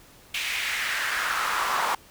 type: noise with high-pass filter sweep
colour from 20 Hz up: brown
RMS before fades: -27 dBFS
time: 0.34-1.95 s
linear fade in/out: 5 ms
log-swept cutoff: 2600 to 960 Hz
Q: 2.8
effects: pink hiss -52 dBFS RMS until 2.1 s